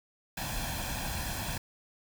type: noise with comb filter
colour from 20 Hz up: pink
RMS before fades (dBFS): -35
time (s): 0.37-1.58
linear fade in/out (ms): 5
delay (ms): 1.2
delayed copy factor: +0.7
effects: none